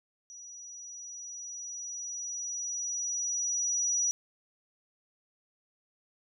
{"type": "tone with level ramp", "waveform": "sine", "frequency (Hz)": 5840, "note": "F#8", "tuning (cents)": -24, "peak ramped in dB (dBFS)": [-45, -25], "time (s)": [0.3, 4.11], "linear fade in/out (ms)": 0, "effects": []}